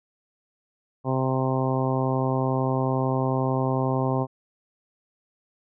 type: harmonic tone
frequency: 131.1 Hz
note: C3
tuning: 4 cents sharp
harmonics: 1 / 2 / 3 / 4 / 5 / 6 / 7 / 8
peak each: -25 / -28 / -30 / -31 / -32 / -33 / -33 / -34 dBFS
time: 1.04-4.27 s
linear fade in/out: 50 ms
effects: none